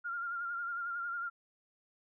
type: tone with vibrato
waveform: sine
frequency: 1396.9 Hz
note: F6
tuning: in tune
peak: -35 dBFS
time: 0.04-1.3 s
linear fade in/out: 20 ms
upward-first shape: sine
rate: 11 Hz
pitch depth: 40 cents each way
effects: none